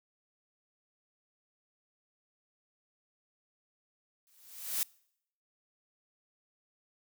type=noise with exponential growth; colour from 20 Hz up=blue; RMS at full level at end=-29 dBFS; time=4.27-4.83 s; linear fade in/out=0 ms; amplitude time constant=120 ms; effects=noise-tail reverb RT60 0.7 s tail -25 dB re dry